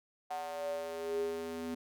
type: tone with high-pass filter sweep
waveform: square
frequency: 82.41 Hz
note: E2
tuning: in tune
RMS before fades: -38 dBFS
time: 0.3-1.75 s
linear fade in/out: 10 ms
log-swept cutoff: 750 to 280 Hz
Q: 8.7
effects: none